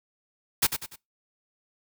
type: noise with echo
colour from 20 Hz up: white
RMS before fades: -21 dBFS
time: 0.62-0.67 s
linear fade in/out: 10 ms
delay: 97 ms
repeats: 3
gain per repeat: -8 dB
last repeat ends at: 0.961 s
effects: noise-tail reverb RT60 0.2 s tail -23 dB re dry